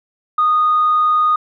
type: tone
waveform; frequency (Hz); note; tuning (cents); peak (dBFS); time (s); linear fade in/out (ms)
sine; 1235; D#6; -13; -10; 0.38-1.36; 5
effects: tanh soft clip ceiling -7 dBFS